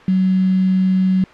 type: tone with quantisation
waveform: sine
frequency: 187.3 Hz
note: F#3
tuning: 21 cents sharp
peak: -12 dBFS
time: 0.08-1.24 s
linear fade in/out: 2 ms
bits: 5
effects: white hiss -41 dBFS RMS until 1.33 s + low-pass 2000 Hz 12 dB/octave